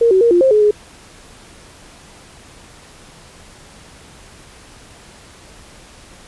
sine tone with pitch steps, 465.5 / 377.5 / 468.4 / 350 / 529 / 424.1 / 418 Hz, A#4 / F#4 / A#4 / F4 / C5 / G#4 / G#4, -2 / +35 / +8 / +4 / +19 / +36 / +11 cents, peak -8 dBFS, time 0.01-0.71 s, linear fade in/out 5 ms, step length 100 ms, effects pink hiss -42 dBFS RMS until 6.27 s + resampled to 24000 Hz

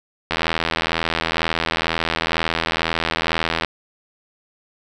click train, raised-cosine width 0.3 ms, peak -3 dBFS, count 275, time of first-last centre 0.31-3.647 s, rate 82.1 Hz, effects none

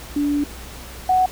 sine tone pair in turn, 289.9 / 742.4 Hz, D4 / F#5, -22 / +6 cents, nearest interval octave + major third, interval 1628 cents, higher second, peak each -17 / -13 dBFS, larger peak second, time 0.16-0.44 / 1.09-1.26 s, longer first, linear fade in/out 5 ms, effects added 60 Hz sine -38 dBFS peak until 1.31 s + pink hiss -38 dBFS RMS until 1.31 s

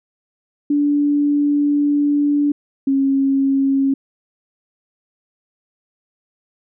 sine tone pair in turn, 290.2 / 272.4 Hz, D4 / C#4, -21 / -30 cents, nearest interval minor second, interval 109 cents, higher first, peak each -13 dBFS, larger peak neither, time 0.7-2.52 / 2.87-3.94 s, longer first, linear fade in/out 5 ms, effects none

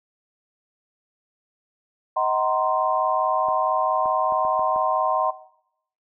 sine chord, C half-diminished seventh, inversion first, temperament just, 627.9 / 753.5 / 941.9 / 1046.5 Hz, Eb5 / Gb5 / Bb5 / C6, +16 / +31 / +18 / 0 cents, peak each -26 / -25 / -26 / -23 dBFS, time 2.16-5.31 s, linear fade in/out 10 ms
clicks, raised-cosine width 1 ms, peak -24 dBFS, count 6, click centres 3.486 / 4.058 / 4.323 / 4.45 / 4.594 / 4.761 s
effects noise-tail reverb RT60 0.7 s tail -17 dB re dry

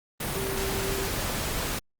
sine tone in noise, 388.8 Hz, G4, 14 cents flat, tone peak -32 dBFS, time 0.35-1.08 s, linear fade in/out 5 ms, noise pink, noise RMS -30 dBFS, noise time 0.2-1.79 s, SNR -5 dB, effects Opus 32 kbps

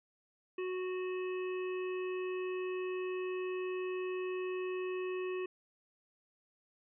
harmonic tone, 368.6 Hz, F#4, 7 cents flat, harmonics 1 / 3 / 5 / 7 / 8, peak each -35 / -48 / -52 / -48 / -59 dBFS, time 0.58-5.46 s, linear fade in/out 5 ms, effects none

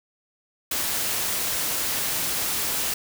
white noise, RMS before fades -26 dBFS, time 0.71-2.94 s, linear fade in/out 5 ms, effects none

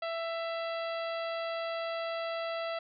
harmonic tone with a mistuned harmonic, 664 Hz, E5, 12 cents sharp, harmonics 1 / 2 / 3 / 4 / 5 / 6 / 7, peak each -34 / -40 / -44 / -46 / -48 / -50 / -51 dBFS, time 0.02-2.79 s, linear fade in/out 5 ms, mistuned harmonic 4, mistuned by +18 cents, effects none

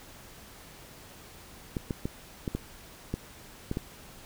clicks, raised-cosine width 3 ms, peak -17 dBFS, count 8, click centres 1.768 / 1.908 / 2.055 / 2.478 / 2.55 / 3.14 / 3.714 / 3.771 s, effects pink hiss -50 dBFS RMS until 4.25 s

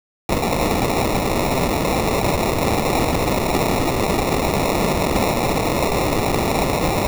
violet noise with sample-and-hold, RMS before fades -19 dBFS, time 0.29-7.07 s, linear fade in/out 0 ms, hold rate 1575 Hz, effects none

